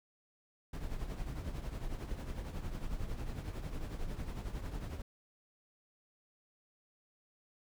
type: noise with tremolo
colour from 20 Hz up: brown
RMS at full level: -37 dBFS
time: 0.73-5.02 s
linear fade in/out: 5 ms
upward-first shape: triangle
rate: 11 Hz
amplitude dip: 65%
effects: none